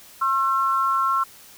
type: tone pair together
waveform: sine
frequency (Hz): 1075.4 / 1348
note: C6 / E6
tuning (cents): +47 / +38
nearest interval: major third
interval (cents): 391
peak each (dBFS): -21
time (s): 0.21-1.24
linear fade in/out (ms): 10
effects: white hiss -47 dBFS RMS until 1.57 s